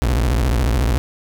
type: tone with vibrato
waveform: 35% pulse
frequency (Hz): 60.4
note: B1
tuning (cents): -38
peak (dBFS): -13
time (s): 0.02-0.98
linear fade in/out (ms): 0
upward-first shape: sine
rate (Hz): 14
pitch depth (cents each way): 300
effects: none